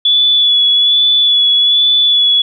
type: tone with vibrato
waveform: sine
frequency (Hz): 3429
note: A7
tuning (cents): -45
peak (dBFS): -7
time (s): 0.05-2.42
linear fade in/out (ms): 5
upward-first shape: sine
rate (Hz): 1.2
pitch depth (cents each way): 23
effects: none